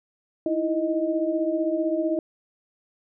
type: tone cluster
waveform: sine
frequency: 316.7 / 332.3 / 624 Hz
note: D#4 / E4 / D#5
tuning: +31 / +14 / +5 cents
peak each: -28 / -25 / -26 dBFS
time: 0.46-2.19 s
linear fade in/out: 2 ms
effects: none